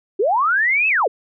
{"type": "linear two-way sweep", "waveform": "sine", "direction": "up then down", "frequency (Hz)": [349.2, 2651, 349.2], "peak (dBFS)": -14, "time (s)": [0.19, 1.08], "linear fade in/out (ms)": 10, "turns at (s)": 0.88, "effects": []}